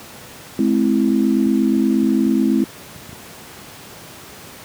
sine chord, Ab augmented, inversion none, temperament equal with one note detuned, 212.9 / 261.6 / 329.6 Hz, Ab3 / C4 / E4, +43 / 0 / 0 cents, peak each -17 / -17 / -19 dBFS, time 0.59-2.64 s, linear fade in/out 2 ms
clicks, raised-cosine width 5 ms, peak -23 dBFS, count 8, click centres 1.091 / 1.465 / 1.767 / 2.032 / 2.262 / 2.961 / 3.092 / 3.129 s
effects pink hiss -38 dBFS RMS until 4.64 s + high-pass 100 Hz 12 dB/octave

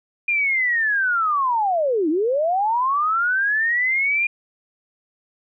sine linear two-way sweep, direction down then up, 2429 to 293.7 to 2429 Hz, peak -17 dBFS, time 0.28-4.27 s, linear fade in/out 5 ms, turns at 2.09 s, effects none

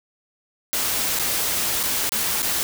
white noise with dropouts, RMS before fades -23 dBFS, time 0.73-2.63 s, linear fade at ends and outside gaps 0 ms, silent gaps 1.189-1.196 / 1.831-1.836 / 2.093-2.12 / 2.42-2.428 s, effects none

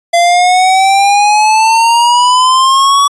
square exponential sweep, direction up, 682 to 1138 Hz, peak -6 dBFS, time 0.13-3.08 s, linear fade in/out 10 ms, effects resampled to 22050 Hz

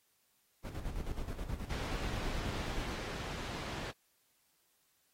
brown noise with tremolo, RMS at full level -38 dBFS, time 0.64-2.95 s, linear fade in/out 10 ms, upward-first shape square, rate 9.4 Hz, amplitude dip 55%
pink low-pass noise, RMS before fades -42 dBFS, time 1.69-3.92 s, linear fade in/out 20 ms, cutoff 4500 Hz, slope 12 dB/octave
effects white hiss -74 dBFS RMS until 5.13 s + AAC 48 kbps

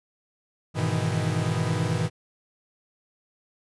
45% pulse chord, E major seventh, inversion first, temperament equal with one note detuned, 102.99 / 123.47 / 155.56 / 164.81 Hz, G#2 / B2 / D#3 / E3, -14 / 0 / 0 / 0 cents, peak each -29 dBFS, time 0.74-2.1 s, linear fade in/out 50 ms, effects resampled to 24000 Hz

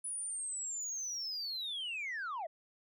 sine linear sweep, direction down, 9956 to 600 Hz, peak -35 dBFS, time 0.04-2.47 s, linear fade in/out 10 ms, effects tanh soft clip ceiling -35 dBFS

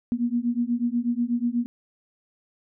sine beating tone pair, 235.1 / 243.3 Hz, A#3 / B3, +15 / -26 cents, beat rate 8.2 Hz, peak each -25 dBFS, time 0.12-1.66 s, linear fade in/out 0 ms, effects none

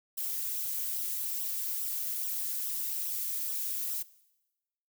violet noise with flanger, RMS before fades -34 dBFS, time 0.17-4.03 s, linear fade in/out 10 ms, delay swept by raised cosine 0.43 to 4.53 ms, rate 2.4 Hz, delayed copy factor -0.75, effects noise-tail reverb RT60 1.0 s tail -20 dB re dry

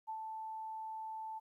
sine tone with ADSR envelope, 880 Hz, A5, in tune, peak -38 dBFS, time 0.07-1.4 s, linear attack 25 ms, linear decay 75 ms, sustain -3 dB, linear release 24 ms, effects 13-bit

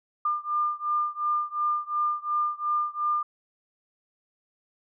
sine beating tone pair, 1200 / 1202.8 Hz, D6 / D6, +37 / +41 cents, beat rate 2.8 Hz, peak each -27 / -28 dBFS, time 0.25-3.23 s, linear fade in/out 5 ms, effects none

